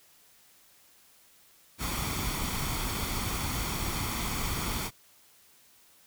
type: noise with comb filter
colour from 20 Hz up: pink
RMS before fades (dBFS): -32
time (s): 1.78-4.91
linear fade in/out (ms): 50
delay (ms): 0.89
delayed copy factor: +0.5
effects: white hiss -60 dBFS RMS until 6.06 s